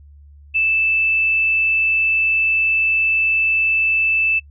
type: tone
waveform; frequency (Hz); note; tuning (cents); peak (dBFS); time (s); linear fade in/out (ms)
sine; 2637; E7; 0; -14; 0.54-4.4; 20
effects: noise-tail reverb RT60 0.1 s tail -25 dB re dry + added 72 Hz sine -41 dBFS peak until 4.5 s